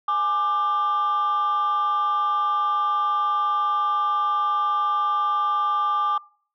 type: tone pair together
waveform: sine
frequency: 834 / 1186.6 Hz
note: G#5 / D6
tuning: +7 / +18 cents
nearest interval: tritone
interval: 611 cents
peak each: -25 / -18 dBFS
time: 0.08-6.18 s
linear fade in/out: 5 ms
effects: noise-tail reverb RT60 0.5 s tail -25 dB re dry + tanh soft clip ceiling -17 dBFS